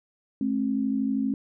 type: tone pair together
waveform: sine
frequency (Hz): 215.3 / 267.9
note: A3 / C4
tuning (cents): -37 / +41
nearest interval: major third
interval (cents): 378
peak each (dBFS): -27 / -25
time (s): 0.41-1.34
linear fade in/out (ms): 2
effects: none